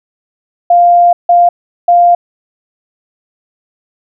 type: tone bursts at uneven times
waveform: sine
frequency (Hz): 698.5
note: F5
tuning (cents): 0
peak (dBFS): -3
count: 3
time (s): 0.7-1.13 / 1.29-1.49 / 1.88-2.15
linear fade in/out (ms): 5
effects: none